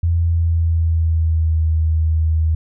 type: tone with pitch glide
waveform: sine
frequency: 84.4 to 79.66 Hz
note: E2 to D#2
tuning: +41 to +41 cents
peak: -13 dBFS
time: 0.03-2.55 s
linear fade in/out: 5 ms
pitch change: -100 cents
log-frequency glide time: 0.15-1.62 s
effects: none